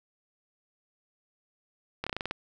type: slowing click train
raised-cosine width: 0.3 ms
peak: -16 dBFS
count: 8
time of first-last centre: 2.04-2.311 s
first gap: 26 ms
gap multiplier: 1.13
effects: none